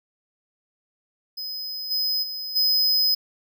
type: tone with level steps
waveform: square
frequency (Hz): 5040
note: D#8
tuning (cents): +21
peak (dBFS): -30 / -22 / -30 / -18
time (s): 1.37-3.15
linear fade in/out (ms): 10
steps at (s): 1.9 / 2.22 / 2.55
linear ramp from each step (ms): 20
effects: none